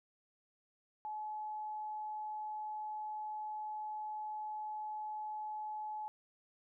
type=tone; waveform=sine; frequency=854 Hz; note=G#5; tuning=48 cents sharp; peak=-39 dBFS; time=1.05-6.08 s; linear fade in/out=0 ms; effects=none